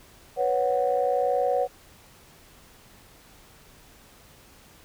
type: chord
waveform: sine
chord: B suspended second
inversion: none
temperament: equal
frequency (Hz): 493.9 / 554.4 / 740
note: B4 / C#5 / F#5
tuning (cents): 0 / 0 / 0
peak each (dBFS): -25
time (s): 0.36-1.68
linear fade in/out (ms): 50
effects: tanh soft clip ceiling -12 dBFS + pink hiss -53 dBFS RMS until 4.84 s